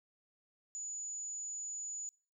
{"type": "tone", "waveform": "sine", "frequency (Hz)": 6920, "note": "A8", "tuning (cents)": -30, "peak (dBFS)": -39, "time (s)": [0.75, 2.09], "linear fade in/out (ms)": 0, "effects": ["noise-tail reverb RT60 0.4 s tail -25 dB re dry"]}